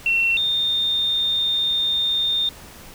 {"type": "tone pair in turn", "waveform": "sine", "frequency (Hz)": [2714, 3638], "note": ["E7", "A#7"], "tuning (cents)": [50, -43], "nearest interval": "perfect fourth", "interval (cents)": 507, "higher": "second", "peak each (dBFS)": [-16, -18], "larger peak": "first", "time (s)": [[0.06, 0.37], [0.37, 2.49]], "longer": "second", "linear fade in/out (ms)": 2, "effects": ["pink hiss -42 dBFS RMS until 2.94 s"]}